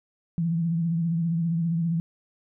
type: tone with vibrato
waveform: sine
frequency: 166.9 Hz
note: E3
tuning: 22 cents sharp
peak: -22 dBFS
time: 0.38-2 s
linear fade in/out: 0 ms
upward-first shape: triangle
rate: 15 Hz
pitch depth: 69 cents each way
effects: none